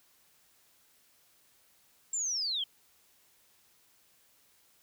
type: linear sweep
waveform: sine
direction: down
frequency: 7459 to 3054 Hz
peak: -30 dBFS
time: 2.13-2.64 s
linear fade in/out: 5 ms
effects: white hiss -66 dBFS RMS until 4.82 s